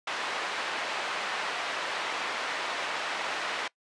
pink band-pass noise, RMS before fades -33 dBFS, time 0.07-3.68 s, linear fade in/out 5 ms, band 750 to 3200 Hz, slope 12 dB/octave, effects noise-tail reverb RT60 0.1 s tail -22 dB re dry + resampled to 22050 Hz

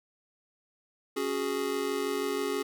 square chord, C# suspended fourth, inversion none, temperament just, 277.2 / 369.6 / 415.8 Hz, C#4 / F#4 / G#4, 0 / -2 / +2 cents, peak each -36 / -35 / -32 dBFS, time 1.16-2.63 s, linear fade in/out 10 ms, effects none

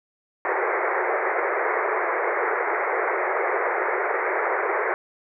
pink band-pass noise, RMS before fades -24 dBFS, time 0.45-4.94 s, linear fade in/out 0 ms, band 360 to 2200 Hz, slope 96 dB/octave, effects none

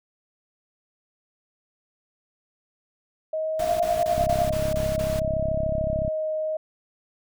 sine tone with vibrato, 629 Hz, D#5, 19 cents sharp, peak -24 dBFS, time 3.33-6.57 s, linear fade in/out 5 ms, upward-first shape triangle, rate 0.58 Hz, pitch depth 16 cents each way
pink noise bursts, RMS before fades -36 dBFS, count 7, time 3.59-5.198 s, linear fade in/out 5 ms, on 210 ms, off 23 ms
sine tone with tremolo, 690 Hz, F5, 21 cents flat, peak -19 dBFS, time 3.59-4.52 s, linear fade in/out 50 ms, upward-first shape sine, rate 10 Hz, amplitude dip 80%
click train, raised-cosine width 5 ms, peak -17 dBFS, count 65, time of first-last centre 4.18-6.079 s, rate 33.7 Hz
effects none

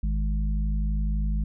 harmonic tone, 51.91 Hz, G#1, in tune, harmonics 1 / 3 / 4, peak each -23 / -33 / -35 dBFS, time 0.03-1.44 s, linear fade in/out 5 ms, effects none

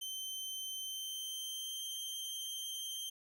sawtooth tone with pitch glide, 3100 to 3147 Hz, G7 to G7, -20 to +6 cents, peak -37 dBFS, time 0.01-3.1 s, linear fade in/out 10 ms, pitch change +26 cents, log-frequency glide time 0.85-1.81 s, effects none

